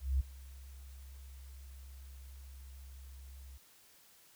sine tone with ADSR envelope, 66.5 Hz, C2, 29 cents sharp, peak -26 dBFS, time 0-3.58 s, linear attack 200 ms, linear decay 14 ms, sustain -22 dB, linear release 15 ms, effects white hiss -63 dBFS RMS until 4.35 s

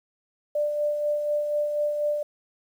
sine tone with tremolo, 592 Hz, D5, 14 cents sharp, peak -21 dBFS, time 0.55-2.23 s, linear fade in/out 5 ms, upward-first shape sine, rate 4.1 Hz, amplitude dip 40%, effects 9-bit

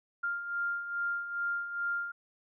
sine beating tone pair, 1396.9 / 1399.3 Hz, F6 / F6, 0 / +3 cents, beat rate 2.4 Hz, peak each -39 / -32 dBFS, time 0.23-2.12 s, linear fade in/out 10 ms, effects none

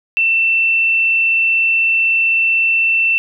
sine tone, 2681 Hz, E7, 29 cents sharp, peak -11 dBFS, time 0.17-3.18 s, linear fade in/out 0 ms, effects none

